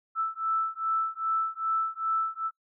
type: beating tone pair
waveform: sine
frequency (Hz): 1318.5 / 1321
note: E6 / E6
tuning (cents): 0 / +3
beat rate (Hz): 2.5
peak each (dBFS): -29 / -29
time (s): 0.15-2.51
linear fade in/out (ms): 50
effects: noise-tail reverb RT60 0.1 s tail -23 dB re dry